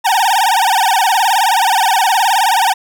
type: tone with vibrato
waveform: 40% pulse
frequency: 837 Hz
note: G#5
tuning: 13 cents sharp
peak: -9 dBFS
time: 0.04-2.74 s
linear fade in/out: 20 ms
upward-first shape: sine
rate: 19 Hz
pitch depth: 210 cents each way
effects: none